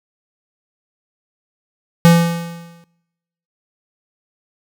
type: tone with exponential decay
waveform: square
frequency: 169.3 Hz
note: E3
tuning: 46 cents sharp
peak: -5 dBFS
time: 2.05-2.84 s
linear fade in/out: 0 ms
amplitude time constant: 170 ms
effects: noise-tail reverb RT60 1.0 s tail -23 dB re dry

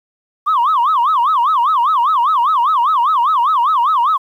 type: tone with vibrato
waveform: sine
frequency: 1100 Hz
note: C#6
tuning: 14 cents flat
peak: -9 dBFS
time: 0.46-4.18 s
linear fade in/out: 20 ms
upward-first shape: sine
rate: 5 Hz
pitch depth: 290 cents each way
effects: tanh soft clip ceiling -8 dBFS + 8-bit

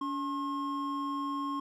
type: tone pair together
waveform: triangle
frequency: 284.4 / 1073.8 Hz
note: C#4 / C6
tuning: +45 / +45 cents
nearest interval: octave + major seventh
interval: 2300 cents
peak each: -33 / -32 dBFS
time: 0.01-1.6 s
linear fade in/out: 5 ms
effects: none

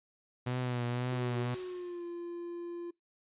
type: tone with vibrato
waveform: sawtooth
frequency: 123.4 Hz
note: B2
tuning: 1 cent flat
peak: -28 dBFS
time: 0.46-1.55 s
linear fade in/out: 10 ms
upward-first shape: triangle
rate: 1.9 Hz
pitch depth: 50 cents each way
type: tone with pitch glide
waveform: triangle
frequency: 370 to 345.2 Hz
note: F#4 to F4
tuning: 0 to -20 cents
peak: -36 dBFS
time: 1.12-2.91 s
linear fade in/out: 10 ms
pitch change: -120 cents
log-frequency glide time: 1.57-2.04 s
type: noise with exponential decay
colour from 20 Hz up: white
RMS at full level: -45 dBFS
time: 1.54-2.51 s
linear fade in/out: 2 ms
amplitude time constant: 210 ms
effects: noise-tail reverb RT60 0.2 s tail -26 dB re dry + resampled to 8000 Hz

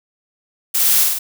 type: noise with echo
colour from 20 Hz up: blue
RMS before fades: -17 dBFS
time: 0.74-1.04 s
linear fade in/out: 10 ms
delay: 50 ms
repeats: 3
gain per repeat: -2 dB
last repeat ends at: 1.19 s
effects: none

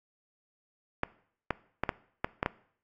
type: clicks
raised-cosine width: 0.5 ms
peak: -12 dBFS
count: 7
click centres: 1.034 / 1.507 / 1.836 / 1.892 / 2.245 / 2.429 / 2.461 s
effects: noise-tail reverb RT60 0.6 s tail -20 dB re dry + AAC 64 kbps

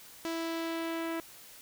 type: tone with low-pass filter sweep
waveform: sawtooth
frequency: 329.6 Hz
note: E4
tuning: in tune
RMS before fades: -35 dBFS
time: 0.25-1.2 s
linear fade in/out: 0 ms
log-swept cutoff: 6200 to 2300 Hz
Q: 1.1
effects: white hiss -52 dBFS RMS until 1.61 s

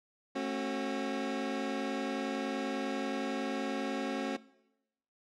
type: chord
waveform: 25% pulse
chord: F# minor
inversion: first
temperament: equal with one note detuned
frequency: 220 / 270.5 / 370 Hz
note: A3 / C#4 / F#4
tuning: 0 / -42 / 0 cents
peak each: -36 / -31 / -35 dBFS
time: 0.35-4.37 s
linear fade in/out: 10 ms
effects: noise-tail reverb RT60 0.9 s tail -20 dB re dry + low-pass 5000 Hz 12 dB/octave

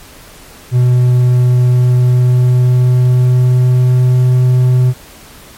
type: tone with pitch glide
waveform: triangle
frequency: 124.3 to 126.33 Hz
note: B2 to B2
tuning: +12 to +40 cents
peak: -4 dBFS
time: 0.71-4.94 s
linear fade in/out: 50 ms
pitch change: +28 cents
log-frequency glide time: 1.59-4.34 s
effects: pink hiss -37 dBFS RMS until 5.57 s + MP3 64 kbps

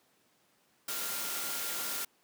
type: tone in noise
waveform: sine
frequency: 1396.9 Hz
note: F6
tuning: in tune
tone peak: -46 dBFS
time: 0.88-2.05 s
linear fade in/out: 5 ms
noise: white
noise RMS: -36 dBFS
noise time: 0.88-2.05 s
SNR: -13 dB
effects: pink hiss -69 dBFS RMS until 2.23 s + high-pass 200 Hz 12 dB/octave

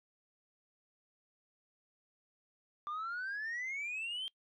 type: exponential sweep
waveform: sine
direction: up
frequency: 1174.7 to 3195 Hz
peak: -35 dBFS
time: 2.87-4.28 s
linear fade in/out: 0 ms
effects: noise-tail reverb RT60 0.1 s tail -24 dB re dry + tanh soft clip ceiling -35 dBFS

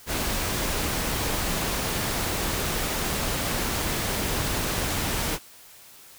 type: noise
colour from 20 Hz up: pink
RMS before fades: -27 dBFS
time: 0.06-5.39 s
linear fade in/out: 50 ms
effects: white hiss -49 dBFS RMS until 6.18 s

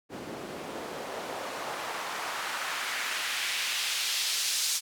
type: noise with band-pass filter sweep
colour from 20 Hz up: white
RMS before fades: -33 dBFS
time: 0.09-4.81 s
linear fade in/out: 50 ms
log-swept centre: 270 to 5500 Hz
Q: 1.1
effects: none

